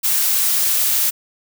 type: noise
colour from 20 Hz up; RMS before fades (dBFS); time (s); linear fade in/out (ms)
blue; -17; 0.03-1.11; 20
effects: none